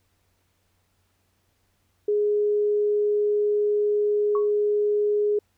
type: tone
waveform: sine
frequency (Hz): 416.1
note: G#4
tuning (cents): +3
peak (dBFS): -19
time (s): 2.08-5.39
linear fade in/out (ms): 5
type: tone with exponential decay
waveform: sine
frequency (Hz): 1110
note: C#6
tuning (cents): +2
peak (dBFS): -25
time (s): 4.35-4.51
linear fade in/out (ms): 2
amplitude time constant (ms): 34
effects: added 91 Hz sine -70 dBFS peak until 5.57 s + pink hiss -70 dBFS RMS until 5.57 s